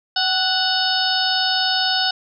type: harmonic tone with a mistuned harmonic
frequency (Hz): 740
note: F#5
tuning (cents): 0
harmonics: 1 / 2 / 4 / 5 / 6 / 7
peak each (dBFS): -24 / -24 / -24 / -24 / -24 / -24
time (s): 0.16-2.11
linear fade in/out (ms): 5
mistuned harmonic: 1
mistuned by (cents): +37
effects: none